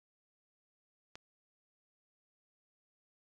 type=click; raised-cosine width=0.2 ms; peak=-29 dBFS; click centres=1.155 s; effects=AAC 32 kbps